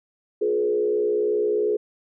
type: tone with frequency modulation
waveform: sine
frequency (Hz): 422.7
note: G#4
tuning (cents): +31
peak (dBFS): -19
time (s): 0.41-1.77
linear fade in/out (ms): 10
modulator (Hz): 62.8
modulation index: 0.83
effects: none